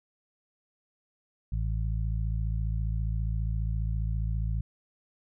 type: harmonic tone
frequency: 54.8 Hz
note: A1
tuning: 6 cents flat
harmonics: 1 / 2 / 3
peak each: -28 / -32 / -39 dBFS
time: 1.52-4.61 s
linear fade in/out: 5 ms
effects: none